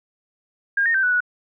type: tone with pitch steps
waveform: sine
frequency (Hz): 1615 / 1841 / 1558 / 1481 / 1467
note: G#6 / A#6 / G6 / F#6 / F#6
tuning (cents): -49 / -22 / -11 / +1 / -15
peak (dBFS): -16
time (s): 0.77-1.205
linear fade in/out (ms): 5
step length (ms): 87
effects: none